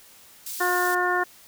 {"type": "high-pass noise", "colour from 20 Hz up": "white", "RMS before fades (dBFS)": -34, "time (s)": [0.46, 0.95], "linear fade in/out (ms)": 5, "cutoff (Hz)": 4100, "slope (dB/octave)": 12}
{"type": "harmonic tone", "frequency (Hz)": 358.7, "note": "F4", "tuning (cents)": 46, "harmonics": [1, 2, 3, 4, 5], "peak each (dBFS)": [-27, -27, -27, -27, -27], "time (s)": [0.6, 1.24], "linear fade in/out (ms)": 10}
{"effects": ["white hiss -51 dBFS RMS until 1.47 s"]}